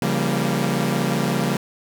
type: chord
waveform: sawtooth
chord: G half-diminished seventh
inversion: second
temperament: equal with one note detuned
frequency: 138.59 / 170.63 / 196 / 233.1 Hz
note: Db3 / F3 / G3 / Bb3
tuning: 0 / -40 / 0 / 0 cents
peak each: -21 dBFS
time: 0.02-1.57 s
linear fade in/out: 2 ms
effects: none